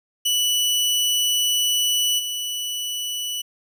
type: tone with level steps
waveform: sawtooth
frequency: 2960 Hz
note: F#7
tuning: in tune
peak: -15 / -22 dBFS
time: 0.25-3.42 s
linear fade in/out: 10 ms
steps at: 2.18 s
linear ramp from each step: 20 ms
effects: none